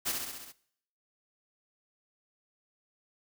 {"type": "noise with echo", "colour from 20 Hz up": "white", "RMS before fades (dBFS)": -31, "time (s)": [0.05, 0.13], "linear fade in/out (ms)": 20, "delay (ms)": 66, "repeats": 6, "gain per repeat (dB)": -3, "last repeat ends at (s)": 0.526, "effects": ["noise-tail reverb RT60 0.7 s tail -20 dB re dry"]}